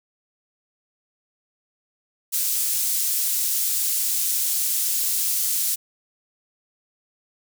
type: high-pass noise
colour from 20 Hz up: pink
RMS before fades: -23 dBFS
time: 2.32-5.76 s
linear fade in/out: 20 ms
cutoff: 8000 Hz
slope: 12 dB/octave
effects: none